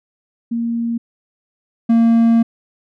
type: tone pair in turn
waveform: sine / triangle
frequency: 232.8 / 230 Hz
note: A#3 / A#3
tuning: -2 / -23 cents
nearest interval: unison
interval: 21 cents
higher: first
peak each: -17 / -7 dBFS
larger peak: second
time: 0.51-0.98 / 1.89-2.43 s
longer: second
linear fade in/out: 10 ms
effects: none